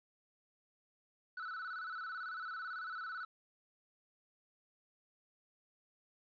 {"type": "tone with vibrato", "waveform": "triangle", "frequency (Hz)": 1396.9, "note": "F6", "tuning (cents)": 0, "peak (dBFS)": -39, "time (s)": [1.37, 3.25], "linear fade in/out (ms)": 5, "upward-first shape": "square", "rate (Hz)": 18, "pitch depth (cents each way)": 100, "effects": ["resampled to 11025 Hz", "12-bit"]}